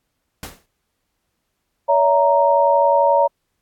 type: noise with exponential decay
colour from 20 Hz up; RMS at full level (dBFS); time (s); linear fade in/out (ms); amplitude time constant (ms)
pink; -28; 0.43-0.66; 1; 50
type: chord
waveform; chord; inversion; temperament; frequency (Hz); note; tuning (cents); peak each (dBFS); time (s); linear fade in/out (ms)
sine; A# diminished; first; equal with one note detuned; 568 / 659.3 / 932.3; C#5 / E5 / A#5; +42 / 0 / 0; -15 / -20 / -15; 1.88-3.28; 20
effects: pink hiss -73 dBFS RMS until 3.61 s + AAC 64 kbps